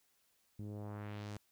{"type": "tone with low-pass filter sweep", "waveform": "sawtooth", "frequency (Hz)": 103.83, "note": "G#2", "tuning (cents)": 0, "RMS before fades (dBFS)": -45, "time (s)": [0.59, 1.37], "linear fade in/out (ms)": 0, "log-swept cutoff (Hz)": [250, 8700], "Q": 1.3, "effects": ["white hiss -75 dBFS RMS until 1.51 s"]}